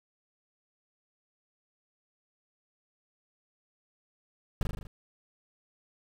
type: noise with echo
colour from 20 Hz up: brown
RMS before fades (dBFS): -25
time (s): 4.61-4.63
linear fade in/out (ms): 2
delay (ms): 40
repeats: 6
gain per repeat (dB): -3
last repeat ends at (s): 4.87
effects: none